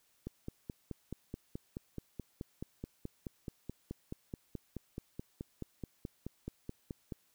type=click train; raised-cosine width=3 ms; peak=-27 dBFS; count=33; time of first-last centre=0.27-7.122 s; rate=4.67 Hz; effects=white hiss -72 dBFS RMS until 7.34 s